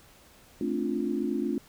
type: chord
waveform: sine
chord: D minor seventh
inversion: second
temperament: equal with one note detuned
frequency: 220 / 265.6 / 293.7 / 349.2 Hz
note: A3 / C4 / D4 / F4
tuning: 0 / +26 / 0 / 0 cents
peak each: -32 dBFS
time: 0.61-1.58 s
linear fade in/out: 2 ms
effects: pink hiss -56 dBFS RMS until 1.68 s